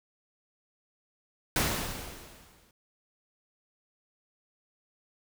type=noise with exponential decay; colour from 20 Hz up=pink; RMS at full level=-25 dBFS; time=1.56-2.71 s; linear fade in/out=2 ms; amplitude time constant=250 ms; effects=none